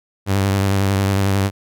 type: tone with vibrato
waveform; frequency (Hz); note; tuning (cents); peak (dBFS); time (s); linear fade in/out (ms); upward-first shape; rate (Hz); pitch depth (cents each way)
sawtooth; 98; G2; 0; -11; 0.26-1.51; 50; sine; 11; 33
effects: none